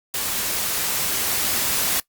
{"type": "noise with level ramp", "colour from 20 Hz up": "white", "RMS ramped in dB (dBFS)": [-25, -21], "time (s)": [0.14, 2], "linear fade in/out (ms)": 2, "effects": ["noise-tail reverb RT60 0.1 s tail -21 dB re dry", "Opus 48 kbps"]}